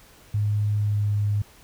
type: tone with pitch glide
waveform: sine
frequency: 104.4 to 103.26 Hz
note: G#2 to G#2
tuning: +10 to -9 cents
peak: -20 dBFS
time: 0.34-1.42 s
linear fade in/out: 5 ms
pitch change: -19 cents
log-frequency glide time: 0.74-1.12 s
effects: pink hiss -52 dBFS RMS until 1.63 s